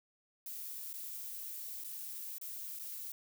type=noise with dropouts; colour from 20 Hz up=violet; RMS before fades=-44 dBFS; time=0.46-3.12 s; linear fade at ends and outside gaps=2 ms; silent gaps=0.931-0.938 / 1.839-1.844 / 2.383-2.413 / 2.789-2.795 s; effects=none